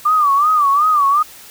sine tone with vibrato, 1180 Hz, D6, 8 cents sharp, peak -10 dBFS, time 0.05-1.23 s, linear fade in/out 10 ms, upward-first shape sine, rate 2.7 Hz, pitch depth 120 cents each way, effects white hiss -39 dBFS RMS until 1.5 s

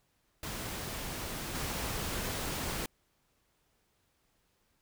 pink noise with level steps, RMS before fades -39 / -36 dBFS, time 0.43-2.86 s, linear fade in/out 2 ms, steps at 1.54 s, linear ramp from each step 20 ms, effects pink hiss -74 dBFS RMS until 4.81 s

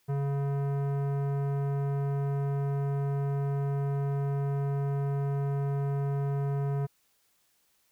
sine tone with tanh clipping, 140 Hz, C#3, 18 cents sharp, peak -29 dBFS, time 0.08-6.87 s, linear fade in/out 20 ms, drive 16 dB, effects white hiss -70 dBFS RMS until 7.91 s

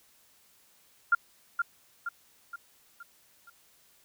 sine tone with echo, 1396.9 Hz, F6, in tune, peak -18 dBFS, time 1.12-1.15 s, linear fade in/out 5 ms, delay 470 ms, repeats 5, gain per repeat -6 dB, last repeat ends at 3.5 s, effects white hiss -63 dBFS RMS until 4.04 s

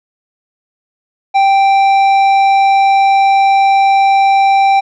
sine tone with tanh clipping, 784 Hz, G5, in tune, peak -8 dBFS, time 1.34-4.81 s, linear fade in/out 20 ms, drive 10 dB, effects none

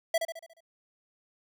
square tone with echo, 660 Hz, E5, 2 cents sharp, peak -23 dBFS, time 0.14-0.18 s, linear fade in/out 5 ms, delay 71 ms, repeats 6, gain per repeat -6 dB, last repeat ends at 0.606 s, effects none

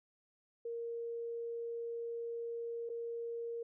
sine tone with dropouts, 466.2 Hz, A#4, in tune, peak -38 dBFS, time 0.65-3.63 s, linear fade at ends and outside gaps 5 ms, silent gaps 2.892-2.898 s, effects none

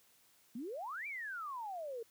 sine exponential two-way sweep, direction up then down, 215.7 to 2398 to 442.9 Hz, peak -40 dBFS, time 0.55-2.03 s, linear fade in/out 5 ms, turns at 1.07 s, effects white hiss -68 dBFS RMS until 2.1 s + high-pass 60 Hz 12 dB/octave

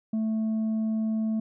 sine tone with tanh clipping, 220 Hz, A3, in tune, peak -25 dBFS, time 0.13-1.4 s, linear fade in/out 5 ms, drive 3 dB, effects none

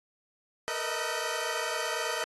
15% pulse tone cluster, 454.3 / 483.8 / 617 / 641 / 1527 Hz, A#4 / B4 / D#5 / E5 / G6, -45 / -36 / -15 / -49 / -46 cents, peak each -31 dBFS, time 0.68-2.24 s, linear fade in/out 0 ms, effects AAC 32 kbps

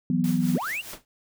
sine chord, E suspended second, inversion none, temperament equal, 164.81 / 185 / 246.9 Hz, E3 / F#3 / B3, 0 / 0 / 0 cents, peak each -26 / -25 / -24 dBFS, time 0.1-0.58 s, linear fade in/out 2 ms
white noise with tremolo, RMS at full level -38 dBFS, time 0.24-0.93 s, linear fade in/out 0 ms, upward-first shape triangle, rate 4.9 Hz, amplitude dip 75%
triangle linear sweep, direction up, 110.2 to 2960 Hz, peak -26 dBFS, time 0.53-0.82 s, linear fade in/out 20 ms
pink noise with exponential decay, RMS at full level -34 dBFS, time 0.93-1.05 s, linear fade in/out 1 ms, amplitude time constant 25 ms
effects none

